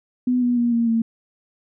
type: tone with pitch steps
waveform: sine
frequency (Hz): 249.5 / 243.8 / 238.2 / 232.8 / 227.5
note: B3 / B3 / A#3 / A#3 / A#3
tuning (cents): +18 / -22 / +38 / -2 / -42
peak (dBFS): -16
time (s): 0.27-1.02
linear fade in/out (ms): 5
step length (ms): 150
effects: none